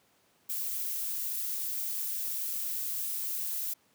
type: noise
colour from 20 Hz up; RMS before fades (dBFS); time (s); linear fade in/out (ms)
violet; -34; 0.49-3.74; 10
effects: pink hiss -67 dBFS RMS until 3.94 s + high-pass 150 Hz 12 dB/octave